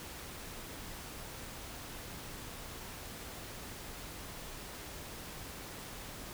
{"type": "silence", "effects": ["pink hiss -46 dBFS RMS until 6.33 s"]}